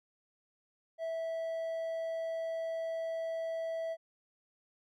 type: tone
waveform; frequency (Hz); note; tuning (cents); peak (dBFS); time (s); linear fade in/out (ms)
triangle; 655; E5; -11; -32; 0.98-3.97; 50
effects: none